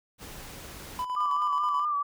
pink noise, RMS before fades -43 dBFS, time 0.18-1.06 s, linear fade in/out 50 ms
triangle tone with tremolo, 999 Hz, B5, 20 cents sharp, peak -26 dBFS, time 0.99-1.85 s, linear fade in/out 2 ms, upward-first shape square, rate 9.3 Hz, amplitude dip 50%
sine tone with vibrato, 1174.7 Hz, D6, in tune, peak -25 dBFS, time 1.16-2.03 s, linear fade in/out 10 ms, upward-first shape sine, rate 4.6 Hz, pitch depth 48 cents each way
effects none

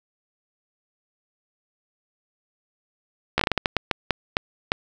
slowing click train, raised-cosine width 0.3 ms, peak -3 dBFS, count 13, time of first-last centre 3.38-4.719 s, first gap 14 ms, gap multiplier 1.34, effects none

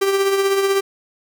45% pulse tone with tremolo, 392 Hz, G4, in tune, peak -13 dBFS, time 0.01-0.81 s, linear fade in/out 10 ms, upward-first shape triangle, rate 16 Hz, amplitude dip 50%, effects none

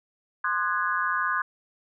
sine chord, Ab dominant seventh, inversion first, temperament equal with one note detuned, 1046.5 / 1220.3 / 1480 / 1661.2 Hz, C6 / Eb6 / Gb6 / Ab6, 0 / -34 / 0 / 0 cents, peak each -29 dBFS, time 0.44-1.42 s, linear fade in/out 5 ms, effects none

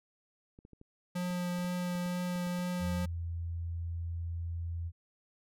clicks, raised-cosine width 3 ms, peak -40 dBFS, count 12, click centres 0.589 / 0.651 / 0.733 / 0.814 / 1.305 / 1.587 / 1.645 / 1.953 / 2.061 / 2.359 / 2.469 / 2.59 s
square tone with vibrato, 178.1 Hz, F3, 34 cents sharp, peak -33 dBFS, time 1.15-3.06 s, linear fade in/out 10 ms, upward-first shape triangle, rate 2.1 Hz, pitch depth 11 cents each way
sine tone, 84.5 Hz, E2, 43 cents sharp, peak -34 dBFS, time 2.79-4.92 s, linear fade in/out 50 ms
effects none

